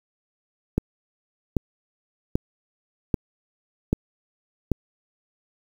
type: click train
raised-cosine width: 3 ms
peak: -7 dBFS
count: 6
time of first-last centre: 0.78-4.717 s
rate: 1.27 Hz
effects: 7-bit